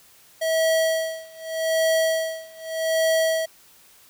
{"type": "tone with tremolo", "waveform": "square", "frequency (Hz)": 646, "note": "E5", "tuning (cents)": -35, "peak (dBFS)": -18, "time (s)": [0.41, 3.46], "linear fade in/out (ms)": 10, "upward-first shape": "sine", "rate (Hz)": 0.83, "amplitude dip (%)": 95, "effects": ["white hiss -53 dBFS RMS until 4.09 s"]}